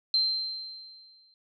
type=tone with exponential decay; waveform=sine; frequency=4128 Hz; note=C8; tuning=24 cents flat; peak=-20 dBFS; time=0.14-1.34 s; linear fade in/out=1 ms; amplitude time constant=260 ms; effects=none